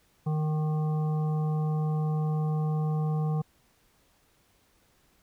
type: harmonic tone with a mistuned harmonic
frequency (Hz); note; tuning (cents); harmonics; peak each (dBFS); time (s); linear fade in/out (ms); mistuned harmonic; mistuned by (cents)
154.3; D#3; -14; 1 / 3 / 5 / 7 / 8; -25 / -39 / -40 / -46 / -51; 0.26-3.42; 10; 8; -65
effects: pink hiss -66 dBFS RMS until 5.22 s